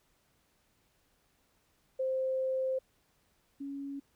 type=tone pair in turn; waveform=sine; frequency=523.3 / 278.7 Hz; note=C5 / C#4; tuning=0 / +9 cents; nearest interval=major seventh; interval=1091 cents; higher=first; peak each=-29 / -37 dBFS; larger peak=first; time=1.99-2.79 / 3.6-4 s; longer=first; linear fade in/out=10 ms; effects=pink hiss -72 dBFS RMS until 4.15 s